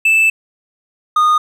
triangle tone pair in turn, 2637 / 1229.5 Hz, E7 / D#6, 0 / -21 cents, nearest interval octave + minor second, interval 1321 cents, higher first, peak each -7 dBFS, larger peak neither, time 0.05-0.3 / 1.16-1.38 s, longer first, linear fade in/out 5 ms, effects none

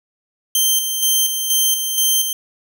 10% pulse tone with tremolo, 3136 Hz, G7, in tune, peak -5 dBFS, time 0.55-2.33 s, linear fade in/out 2 ms, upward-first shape square, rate 2.1 Hz, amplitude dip 50%, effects none

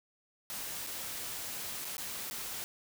white noise with dropouts, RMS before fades -40 dBFS, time 0.5-2.64 s, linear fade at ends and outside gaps 0 ms, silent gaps 0.866-0.871 / 1.846-1.852 / 1.968-1.981 / 2.3-2.31 s, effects none

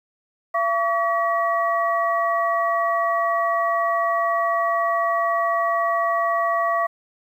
sine tone cluster, 678 / 1136 / 1918 Hz, E5 / C#6 / A#6, +49 / +42 / +49 cents, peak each -22 / -21 / -28 dBFS, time 0.54-6.87 s, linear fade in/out 10 ms, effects 9-bit

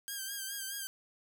5% pulse tone with vibrato, 1592 Hz, G6, 26 cents sharp, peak -27 dBFS, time 0.08-0.87 s, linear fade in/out 0 ms, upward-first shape sine, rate 4.8 Hz, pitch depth 50 cents each way, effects none

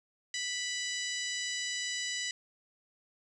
harmonic tone with a mistuned harmonic, 987.8 Hz, B5, in tune, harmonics 2 / 3 / 4 / 5 / 6 / 7 / 8, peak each -38 / -40 / -41 / -42 / -43 / -43 / -44 dBFS, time 0.34-2.31 s, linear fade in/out 2 ms, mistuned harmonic 7, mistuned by +37 cents, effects 11-bit

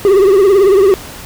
triangle tone with vibrato, 390.9 Hz, G4, 5 cents flat, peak -3 dBFS, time 0.05-0.94 s, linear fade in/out 0 ms, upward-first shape triangle, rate 18 Hz, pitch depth 120 cents each way, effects pink hiss -30 dBFS RMS until 1.25 s

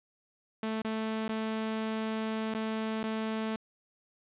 sawtooth tone with dropouts, 220 Hz, A3, in tune, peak -27 dBFS, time 0.63-3.56 s, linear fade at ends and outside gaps 2 ms, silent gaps 0.819-0.847 / 1.28-1.291 / 2.539-2.548 / 3.031-3.039 s, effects resampled to 8000 Hz + 9-bit

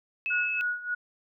sine tone, 2594 Hz, E7, 28 cents flat, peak -27 dBFS, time 0.26-0.61 s, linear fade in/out 0 ms
sine tone with tremolo, 1457 Hz, F#6, 27 cents flat, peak -25 dBFS, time 0.3-0.95 s, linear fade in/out 10 ms, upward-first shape sine, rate 3.4 Hz, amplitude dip 80%
effects none

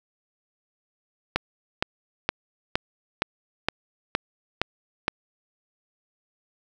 click train, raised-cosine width 0.3 ms, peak -5 dBFS, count 9, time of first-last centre 1.36-5.081 s, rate 2.15 Hz, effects 7-bit

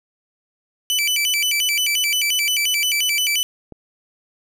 sawtooth tone with vibrato, 2637 Hz, E7, in tune, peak -14 dBFS, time 0.9-3.43 s, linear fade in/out 0 ms, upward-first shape square, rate 5.7 Hz, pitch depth 220 cents each way
click, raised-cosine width 2 ms, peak -24 dBFS, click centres 3.723 s
effects none

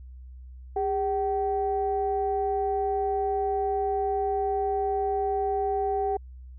sine tone pair together, 405.3 / 765.1 Hz, G#4 / G5, -42 / -42 cents, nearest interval major seventh, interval 1100 cents, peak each -26 dBFS, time 0.76-6.17 s, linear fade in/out 5 ms, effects tanh soft clip ceiling -16 dBFS + added 63 Hz sine -41 dBFS peak until 6.58 s

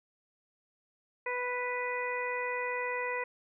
harmonic tone, 493.9 Hz, B4, in tune, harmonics 1 / 2 / 3 / 4 / 5, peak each -36 / -37 / -44 / -36 / -41 dBFS, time 1.26-3.24 s, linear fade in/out 5 ms, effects none

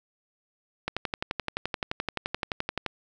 click train, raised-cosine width 0.3 ms, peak -12 dBFS, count 24, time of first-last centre 0.88-2.863 s, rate 11.6 Hz, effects none

